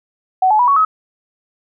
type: tone with pitch steps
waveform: sine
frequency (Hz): 750 / 856.6 / 978.3 / 1117.3 / 1276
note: F#5 / A5 / B5 / C#6 / D#6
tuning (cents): +23 / -47 / -17 / +13 / +43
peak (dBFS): -9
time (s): 0.42-0.85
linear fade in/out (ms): 5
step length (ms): 86
effects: none